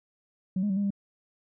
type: tone with pitch steps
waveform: sine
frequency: 186.7 / 207.1 / 191.1 / 202.5 / 199.3 Hz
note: F#3 / G#3 / G3 / G#3 / G3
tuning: +16 / -5 / -44 / -43 / +29 cents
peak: -23 dBFS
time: 0.56-0.905 s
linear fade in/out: 5 ms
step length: 69 ms
effects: tanh soft clip ceiling -21 dBFS